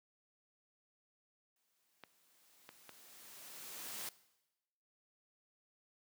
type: noise with exponential growth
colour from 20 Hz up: white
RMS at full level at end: -43 dBFS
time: 1.56-4.09 s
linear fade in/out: 2 ms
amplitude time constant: 550 ms
type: clicks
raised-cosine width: 0.3 ms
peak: -34 dBFS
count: 4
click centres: 2.037 / 2.691 / 2.893 / 4.012 s
effects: noise-tail reverb RT60 1.0 s tail -19 dB re dry + high-pass 150 Hz 12 dB/octave